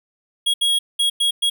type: tone bursts at uneven times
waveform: square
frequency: 3301 Hz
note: G#7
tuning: 11 cents flat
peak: -16 dBFS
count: 5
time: 0.46-0.54 / 0.61-0.79 / 0.99-1.1 / 1.2-1.31 / 1.42-1.5 s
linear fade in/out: 10 ms
effects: none